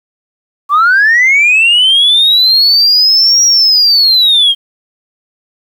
sine linear two-way sweep, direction up then down, 1120 to 5710 to 3164 Hz, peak -3 dBFS, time 0.69-4.55 s, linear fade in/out 50 ms, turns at 3.44 s, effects tanh soft clip ceiling -2 dBFS + 7-bit

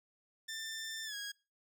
15% pulse tone with pitch glide, 1784 to 1645.4 Hz, A6 to G#6, +23 to -17 cents, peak -34 dBFS, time 0.48-1.32 s, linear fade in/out 10 ms, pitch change -140 cents, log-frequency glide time 1.05-1.15 s, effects noise-tail reverb RT60 0.3 s tail -22 dB re dry

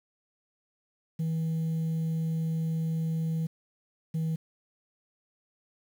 sine tone pair in turn, 161.6 / 160.78 Hz, E3 / E3, -34 / -43 cents, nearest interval unison, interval 9 cents, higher first, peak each -24 dBFS, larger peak neither, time 1.19-3.47 / 4.14-4.36 s, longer first, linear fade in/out 10 ms, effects tanh soft clip ceiling -26 dBFS + 9-bit

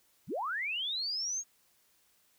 sine linear sweep, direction up, 82.41 to 6645 Hz, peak -32 dBFS, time 0.27-1.44 s, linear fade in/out 50 ms, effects white hiss -69 dBFS RMS until 2.38 s

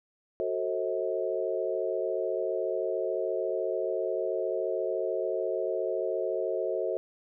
sine chord, F# diminished seventh, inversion none, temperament just, 370 / 444 / 532.8 / 639.4 Hz, F#4 / A4 / C5 / Eb5, 0 / +16 / +31 / +47 cents, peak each -33 dBFS, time 0.4-6.97 s, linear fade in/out 0 ms, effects none

